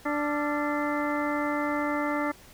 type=harmonic tone with a mistuned harmonic; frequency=293.7 Hz; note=D4; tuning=in tune; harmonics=1 / 2 / 3 / 4 / 5 / 6 / 7; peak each=-29 / -32 / -34 / -35 / -36 / -37 / -37 dBFS; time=0.05-2.32 s; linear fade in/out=10 ms; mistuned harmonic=5; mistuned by=-120 cents; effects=pink hiss -52 dBFS RMS until 2.53 s